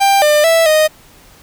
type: tone with pitch steps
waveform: 45% pulse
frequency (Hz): 791 / 599 / 658 / 620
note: G5 / D5 / E5 / D#5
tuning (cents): +15 / +34 / -3 / -6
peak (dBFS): -8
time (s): 0-0.88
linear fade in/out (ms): 20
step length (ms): 220
effects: pink hiss -44 dBFS RMS until 1.42 s